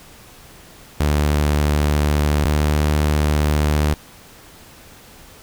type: tone pair in turn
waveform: sawtooth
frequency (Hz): 74.1 / 74.92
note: D2 / D2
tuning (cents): +16 / +35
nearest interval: unison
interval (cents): 19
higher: second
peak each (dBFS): -11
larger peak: neither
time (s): 1-2.45 / 2.45-3.94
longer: second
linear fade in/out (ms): 5
effects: pink hiss -44 dBFS RMS until 5.42 s